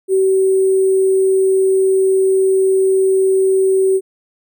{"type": "tone with sample-and-hold", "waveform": "sine", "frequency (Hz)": 381.8, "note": "G4", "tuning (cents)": -46, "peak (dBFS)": -10, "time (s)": [0.08, 4.01], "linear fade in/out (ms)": 50, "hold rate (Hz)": 8820, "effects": []}